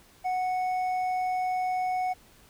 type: tone with hard clipping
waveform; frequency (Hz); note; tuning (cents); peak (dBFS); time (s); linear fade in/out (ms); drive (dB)
triangle; 738; F#5; -5; -27; 0.24-2.14; 20; 8
effects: pink hiss -57 dBFS RMS until 2.49 s